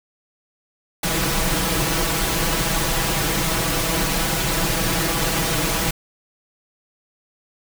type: noise with comb filter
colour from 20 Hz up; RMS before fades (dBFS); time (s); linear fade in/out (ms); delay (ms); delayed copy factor
pink; -21; 1.03-5.91; 5; 6.1; +0.9
effects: none